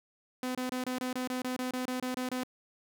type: tone bursts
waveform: sawtooth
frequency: 253.5 Hz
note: B3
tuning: 45 cents sharp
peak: -28 dBFS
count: 14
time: 0.43-2.435 s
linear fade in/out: 2 ms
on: 120 ms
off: 25 ms
effects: none